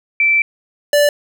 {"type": "tone pair in turn", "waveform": ["sine", "square"], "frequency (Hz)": [2331, 584.2], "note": ["D7", "D5"], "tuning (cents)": [-14, -9], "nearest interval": "2 octaves", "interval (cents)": 2395, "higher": "first", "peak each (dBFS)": -10, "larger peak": "neither", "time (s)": [[0.2, 0.42], [0.93, 1.09]], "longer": "first", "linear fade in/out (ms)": 2, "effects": []}